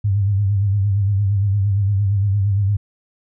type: tone with vibrato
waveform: sine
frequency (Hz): 100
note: G2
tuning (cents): +35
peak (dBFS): -14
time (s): 0.04-2.77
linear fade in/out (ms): 10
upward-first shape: sine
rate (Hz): 8.7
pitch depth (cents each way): 74
effects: none